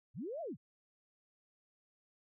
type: linear two-way sweep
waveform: sine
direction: up then down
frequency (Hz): 82.41 to 698.5 to 82.41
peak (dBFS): -39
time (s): 0.14-0.57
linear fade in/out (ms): 50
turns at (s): 0.41
effects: none